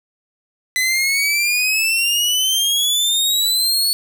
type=exponential sweep; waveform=sawtooth; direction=up; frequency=2007 to 4435 Hz; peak=-12 dBFS; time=0.76-3.93 s; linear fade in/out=0 ms; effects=none